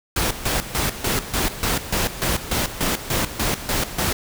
pink noise with tremolo, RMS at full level -21 dBFS, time 0.16-4.13 s, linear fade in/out 5 ms, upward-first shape square, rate 3.4 Hz, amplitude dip 75%, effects none

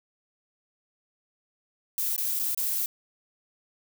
violet noise with dropouts, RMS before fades -28 dBFS, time 1.98-2.86 s, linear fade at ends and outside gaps 1 ms, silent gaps 2.163-2.179 / 2.391-2.396 / 2.547-2.575 s, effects none

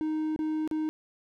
triangle tone with dropouts, 311.1 Hz, D#4, in tune, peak -25 dBFS, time 0.01-0.89 s, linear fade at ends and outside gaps 0 ms, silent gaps 0.362-0.391 / 0.676-0.712 s, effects none

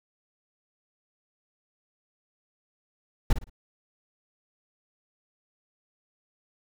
brown noise with echo, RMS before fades -17 dBFS, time 3.3-3.33 s, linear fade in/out 5 ms, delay 56 ms, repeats 3, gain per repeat -11 dB, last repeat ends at 3.498 s, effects none

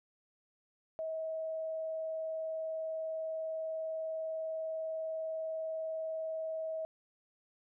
sine tone with vibrato, 640 Hz, D#5, 49 cents sharp, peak -35 dBFS, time 0.99-6.85 s, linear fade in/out 0 ms, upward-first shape sine, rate 20 Hz, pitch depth 15 cents each way, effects none

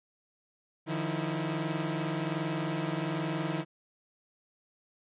sawtooth tone cluster, 152.1 / 173.3 / 323.7 Hz, D#3 / F3 / E4, -39 / -13 / -31 cents, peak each -30 / -32 / -31 dBFS, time 0.86-3.65 s, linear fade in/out 50 ms, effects resampled to 8000 Hz

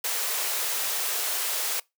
white high-pass noise, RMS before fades -28 dBFS, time 0.04-1.8 s, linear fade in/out 5 ms, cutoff 390 Hz, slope 48 dB/octave, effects noise-tail reverb RT60 0.2 s tail -24 dB re dry

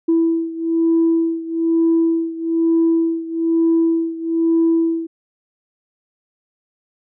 sine beating tone pair, 329.6 / 330.7 Hz, E4 / E4, 0 / +6 cents, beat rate 1.1 Hz, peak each -15 / -18 dBFS, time 0.08-5.07 s, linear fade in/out 10 ms, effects tanh soft clip ceiling -8 dBFS

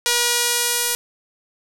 sawtooth tone with band-pass filter sweep, 480 Hz, B4, 49 cents flat, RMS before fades -20 dBFS, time 0.06-0.95 s, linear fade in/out 0 ms, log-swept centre 6200 to 11000 Hz, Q 0.71, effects 7-bit

